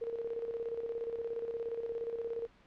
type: tone with tremolo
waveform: sine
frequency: 463.2 Hz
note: A#4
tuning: 11 cents flat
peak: -33 dBFS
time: 0.01-2.47 s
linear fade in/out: 10 ms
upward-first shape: square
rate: 17 Hz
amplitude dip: 55%
effects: pink hiss -63 dBFS RMS until 2.66 s + low-pass 3000 Hz 12 dB/octave